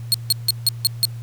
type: tone bursts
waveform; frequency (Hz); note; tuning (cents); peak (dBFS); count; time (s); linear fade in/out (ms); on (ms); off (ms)
sawtooth; 4306; C8; +49; -10; 6; 0.12-1.052; 0; 22; 160
effects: added 117 Hz sine -29 dBFS peak until 1.22 s + pink hiss -50 dBFS RMS until 1.22 s